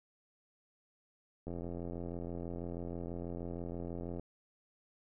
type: click train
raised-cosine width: 2 ms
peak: -29 dBFS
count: 236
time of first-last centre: 1.47-4.196 s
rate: 86.2 Hz
effects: none